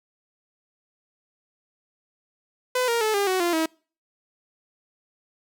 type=tone with pitch steps; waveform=sawtooth; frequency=504 / 467.5 / 433.7 / 402.3 / 373.2 / 346.2 / 321.2 Hz; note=B4 / A#4 / A4 / G4 / F#4 / F4 / E4; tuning=+35 / +5 / -25 / +45 / +15 / -15 / -45 cents; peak=-17 dBFS; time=2.75-3.66 s; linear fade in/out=5 ms; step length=130 ms; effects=noise-tail reverb RT60 0.4 s tail -26 dB re dry